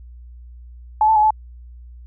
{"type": "tone with pitch steps", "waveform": "sine", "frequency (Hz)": [859, 881, 848, 865], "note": ["A5", "A5", "G#5", "A5"], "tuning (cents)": [-42, 2, 36, -30], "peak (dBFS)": -11, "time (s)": [1.01, 1.306], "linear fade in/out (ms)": 2, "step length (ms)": 74, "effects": ["added 60 Hz sine -37 dBFS peak until 2.06 s"]}